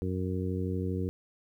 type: harmonic tone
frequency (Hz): 92.5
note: F#2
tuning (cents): 0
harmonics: 1 / 2 / 3 / 4 / 5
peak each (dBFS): -32 / -35 / -37 / -38 / -39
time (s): 0.02-1.09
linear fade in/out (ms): 0
effects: 11-bit